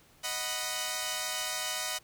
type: chord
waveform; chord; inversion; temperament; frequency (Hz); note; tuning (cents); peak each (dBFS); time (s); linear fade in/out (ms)
5% pulse; B major; first; equal; 622.3 / 740 / 987.8; D#5 / F#5 / B5; 0 / 0 / 0; -25; 0.23-1.99; 20
effects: pink hiss -61 dBFS RMS until 2.03 s